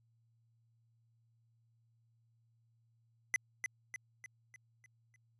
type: tone with echo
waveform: square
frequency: 2018 Hz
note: B6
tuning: 37 cents sharp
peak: -29 dBFS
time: 3.34-3.36 s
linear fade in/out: 0 ms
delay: 300 ms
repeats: 6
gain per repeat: -6 dB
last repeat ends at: 5.16 s
effects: added 115 Hz sine -70 dBFS peak until 5.39 s + resampled to 22050 Hz